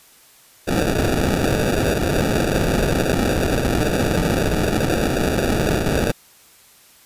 violet noise with sample-and-hold, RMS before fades -19 dBFS, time 0.67-6.12 s, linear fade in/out 10 ms, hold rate 1050 Hz, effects white hiss -50 dBFS RMS until 7.05 s + resampled to 32000 Hz

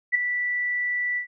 sine tone with ADSR envelope, 1966 Hz, B6, 8 cents flat, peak -14 dBFS, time 0.12-1.27 s, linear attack 29 ms, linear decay 8 ms, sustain -9 dB, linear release 100 ms, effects none

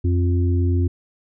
harmonic tone, 88.2 Hz, F2, 18 cents sharp, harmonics 1 / 3 / 4, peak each -16 / -26 / -28 dBFS, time 0.04-0.88 s, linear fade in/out 10 ms, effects none

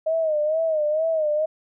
sine tone with vibrato, 625 Hz, D#5, 8 cents sharp, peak -19 dBFS, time 0.06-1.46 s, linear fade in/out 10 ms, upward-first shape sine, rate 2.2 Hz, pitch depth 81 cents each way, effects none

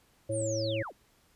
harmonic tone, 110 Hz, A2, in tune, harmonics 1 / 3 / 5, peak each -34 / -37 / -31 dBFS, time 0.29-0.83 s, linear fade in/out 10 ms
sine linear sweep, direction down, 9610 to 131.9 Hz, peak -37 dBFS, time 0.31-0.93 s, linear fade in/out 50 ms
effects pink hiss -66 dBFS RMS until 1.35 s + resampled to 32000 Hz

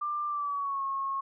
sine tone with pitch glide, 1188 to 1089.4 Hz, D6 to C#6, +20 to -30 cents, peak -29 dBFS, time 0.01-1.21 s, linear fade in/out 10 ms, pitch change -150 cents, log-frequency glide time 0.27-0.83 s, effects none

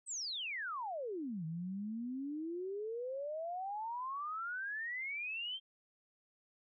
sine exponential two-way sweep, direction down then up, 8470 to 156.5 to 3188 Hz, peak -38 dBFS, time 0.06-5.6 s, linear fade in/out 50 ms, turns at 1.45 s, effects none

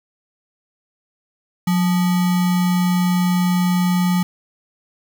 sine tone with sample-and-hold, 180 Hz, F#3, 47 cents flat, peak -14 dBFS, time 1.67-4.23 s, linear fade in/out 5 ms, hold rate 1050 Hz, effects none

